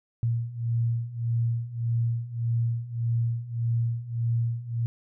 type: beating tone pair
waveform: sine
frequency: 115.7 / 117.4 Hz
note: A#2 / A#2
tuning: -13 / +13 cents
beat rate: 1.7 Hz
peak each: -29 / -26 dBFS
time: 0.23-4.86 s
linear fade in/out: 0 ms
effects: none